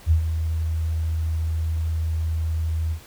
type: tone with ADSR envelope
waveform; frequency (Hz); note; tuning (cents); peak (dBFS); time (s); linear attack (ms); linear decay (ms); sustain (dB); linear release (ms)
sine; 80.5; E2; -41; -12; 0.06-3; 51; 95; -9; 85
effects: pink hiss -47 dBFS RMS until 3.06 s